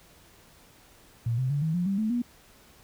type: tone with pitch steps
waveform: sine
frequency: 116.54 / 129.31 / 143.48 / 159.2 / 176.64 / 196 / 217.5 / 241.3 Hz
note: A#2 / C3 / D3 / D#3 / F3 / G3 / A3 / B3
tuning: 0 / -20 / -40 / +40 / +20 / 0 / -20 / -40 cents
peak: -24 dBFS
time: 1.26-2.22 s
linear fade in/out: 5 ms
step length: 120 ms
effects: pink hiss -56 dBFS RMS until 2.83 s